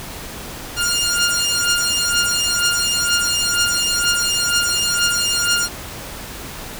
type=beating tone pair; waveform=10% pulse; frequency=1409 / 1411.1 Hz; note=F6 / F6; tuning=+15 / +17 cents; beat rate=2.1 Hz; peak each=-11 dBFS; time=0.76-5.69 s; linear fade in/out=50 ms; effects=pink hiss -32 dBFS RMS until 6.79 s